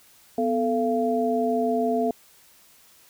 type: tone cluster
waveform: sine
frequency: 247.5 / 441 / 686 Hz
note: B3 / A4 / F5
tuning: +4 / +4 / -31 cents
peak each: -25 dBFS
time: 0.38-2.11 s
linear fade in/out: 2 ms
effects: white hiss -55 dBFS RMS until 3.09 s